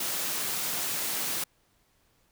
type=high-pass noise; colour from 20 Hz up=white; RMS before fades=-31 dBFS; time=0-1.44 s; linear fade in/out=5 ms; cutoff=110 Hz; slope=48 dB/octave; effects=pink hiss -68 dBFS RMS until 2.31 s